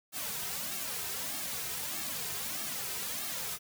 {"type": "noise with flanger", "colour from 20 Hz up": "white", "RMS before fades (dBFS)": -37, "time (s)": [0.12, 3.59], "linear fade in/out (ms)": 50, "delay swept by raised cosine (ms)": [2, 3.6], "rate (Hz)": 1.6, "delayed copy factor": -0.95, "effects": []}